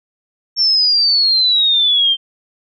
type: exponential sweep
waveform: sine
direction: down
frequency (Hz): 5470 to 3136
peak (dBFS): -10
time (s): 0.56-2.17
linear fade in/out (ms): 50
effects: none